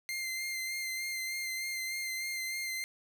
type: tone with vibrato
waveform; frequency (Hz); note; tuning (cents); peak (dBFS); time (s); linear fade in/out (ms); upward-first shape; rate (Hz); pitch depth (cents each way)
sawtooth; 2093; C7; 0; -31; 0.09-2.84; 0; sine; 3.3; 21
effects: 12-bit